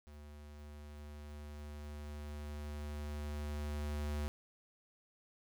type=tone with level ramp; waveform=square; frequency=74 Hz; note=D2; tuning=14 cents sharp; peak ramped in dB=-52 to -36 dBFS; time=0.07-4.28 s; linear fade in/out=0 ms; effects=12-bit